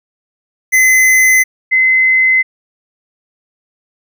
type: tone pair in turn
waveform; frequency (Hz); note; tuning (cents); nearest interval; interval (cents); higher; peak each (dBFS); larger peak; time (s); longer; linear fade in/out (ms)
square / sine; 2040 / 2050; C7 / C7; -44 / -36; unison; 8; second; -7; neither; 0.72-1.44 / 1.71-2.43; neither; 20
effects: none